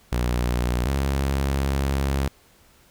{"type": "tone pair in turn", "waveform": "sawtooth", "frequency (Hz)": [60.6, 68.4], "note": ["B1", "C#2"], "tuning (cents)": [-32, -23], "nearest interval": "major second", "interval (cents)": 209, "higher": "second", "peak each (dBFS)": -17, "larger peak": "neither", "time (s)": [[0.12, 0.85], [0.85, 2.28]], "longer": "second", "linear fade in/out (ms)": 5, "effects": ["pink hiss -56 dBFS RMS until 2.9 s"]}